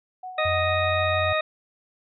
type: tone with tremolo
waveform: sine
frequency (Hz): 740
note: F#5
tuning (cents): 0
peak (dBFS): -32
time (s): 0.23-1.33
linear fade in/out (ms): 5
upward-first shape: sine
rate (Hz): 6.7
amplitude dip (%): 45
type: harmonic tone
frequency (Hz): 622.3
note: D#5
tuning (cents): 0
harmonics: 1 / 2 / 3 / 4 / 6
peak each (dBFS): -24 / -27 / -29 / -30 / -32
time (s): 0.38-1.41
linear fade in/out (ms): 5
type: tone with pitch glide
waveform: sine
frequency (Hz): 89.4 to 90.7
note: F2 to F#2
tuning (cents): +41 to -34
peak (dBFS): -28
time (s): 0.45-1.33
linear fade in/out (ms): 5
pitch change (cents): +25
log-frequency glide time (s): 0.64-0.8
effects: none